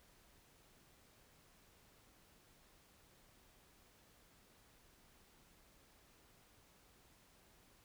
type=silence; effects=pink hiss -68 dBFS RMS until 7.84 s